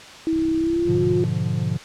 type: tone with pitch glide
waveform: sine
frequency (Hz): 323.4 to 356.8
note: E4 to F4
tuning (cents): -33 to +37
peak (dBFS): -18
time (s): 0.27-1.24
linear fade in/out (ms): 0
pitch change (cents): +170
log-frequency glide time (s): 0.58-1.01
type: click train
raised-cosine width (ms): 5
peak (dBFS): -25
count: 27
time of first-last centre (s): 0.33-1.135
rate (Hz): 32.3
type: chord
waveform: triangle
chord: G# diminished seventh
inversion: none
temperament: equal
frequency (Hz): 103.83 / 123.47 / 146.83 / 174.61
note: G#2 / B2 / D3 / F3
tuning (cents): 0 / 0 / 0 / 0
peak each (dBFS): -24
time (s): 0.86-1.78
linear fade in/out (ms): 20
effects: white hiss -40 dBFS RMS until 1.84 s + low-pass 5000 Hz 12 dB/octave